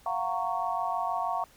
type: chord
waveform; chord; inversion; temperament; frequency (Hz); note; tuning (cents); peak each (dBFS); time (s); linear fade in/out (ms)
sine; Gb major seventh; third; just; 693.7 / 740 / 925 / 1110; F5 / Gb5 / Bb5 / Db6; -12 / 0 / -14 / +2; -33; 0.06-1.44; 2
effects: pink hiss -58 dBFS RMS until 1.56 s